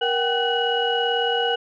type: tone cluster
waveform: sine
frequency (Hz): 471.2 / 755 / 793 / 1504 / 2913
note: A#4 / F#5 / G5 / F#6 / F#7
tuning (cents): +19 / +35 / +20 / +28 / -28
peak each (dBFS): -23 / -27 / -27 / -27 / -24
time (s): 0.01-1.56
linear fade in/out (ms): 10
effects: tanh soft clip ceiling -9 dBFS